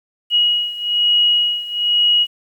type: beating tone pair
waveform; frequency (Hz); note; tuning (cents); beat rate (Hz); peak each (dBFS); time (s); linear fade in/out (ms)
sine; 2900 / 2901.1; F#7 / F#7; -35 / -35; 1.1; -15 / -18; 0.3-2.27; 50
effects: 8-bit